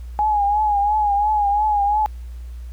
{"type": "tone with vibrato", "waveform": "sine", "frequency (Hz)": 830.6, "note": "G#5", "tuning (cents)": 0, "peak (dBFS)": -15, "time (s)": [0.19, 2.06], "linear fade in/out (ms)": 0, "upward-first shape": "triangle", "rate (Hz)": 2.9, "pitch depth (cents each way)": 69, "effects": ["added 60 Hz sine -30 dBFS peak until 2.72 s", "pink hiss -55 dBFS RMS until 2.72 s"]}